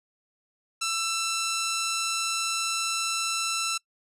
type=tone; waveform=10% pulse; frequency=1335 Hz; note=E6; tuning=22 cents sharp; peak=-18 dBFS; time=0.81-3.78 s; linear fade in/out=10 ms; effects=noise-tail reverb RT60 0.1 s tail -25 dB re dry + resampled to 32000 Hz